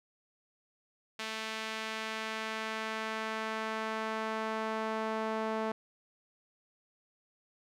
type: tone with band-pass filter sweep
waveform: sawtooth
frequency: 220 Hz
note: A3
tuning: in tune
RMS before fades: -36 dBFS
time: 1.19-5.72 s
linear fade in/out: 5 ms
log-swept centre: 2900 to 780 Hz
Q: 0.88
effects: none